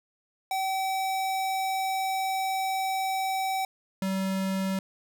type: tone pair in turn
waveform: square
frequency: 766 / 191.5 Hz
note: G5 / G3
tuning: -40 / -40 cents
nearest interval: 2 octaves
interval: 2400 cents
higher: first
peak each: -27 dBFS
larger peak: neither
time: 0.51-3.65 / 4.02-4.79 s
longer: first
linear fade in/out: 2 ms
effects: none